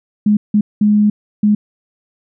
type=tone bursts at uneven times; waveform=sine; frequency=209.2 Hz; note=G#3; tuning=13 cents sharp; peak=-8 dBFS; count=4; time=0.26-0.37 / 0.54-0.61 / 0.81-1.1 / 1.43-1.55 s; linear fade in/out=5 ms; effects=none